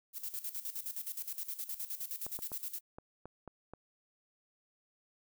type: noise with tremolo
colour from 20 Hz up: violet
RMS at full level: -39 dBFS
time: 0.13-2.81 s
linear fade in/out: 50 ms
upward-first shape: square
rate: 9.6 Hz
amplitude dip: 75%
type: clicks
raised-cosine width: 1 ms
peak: -32 dBFS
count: 7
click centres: 2.265 / 2.39 / 2.518 / 2.985 / 3.256 / 3.477 / 3.736 s
effects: none